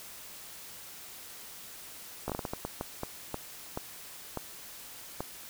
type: slowing click train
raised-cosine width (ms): 1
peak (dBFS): -19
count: 14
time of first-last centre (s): 2.28-5.205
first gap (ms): 16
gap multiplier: 1.39
effects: white hiss -47 dBFS RMS until 5.49 s